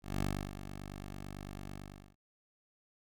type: tone with ADSR envelope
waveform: 10% pulse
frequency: 49 Hz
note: G1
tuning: in tune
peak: -23 dBFS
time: 0.02-2.16 s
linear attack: 190 ms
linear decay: 300 ms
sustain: -12 dB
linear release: 430 ms
effects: none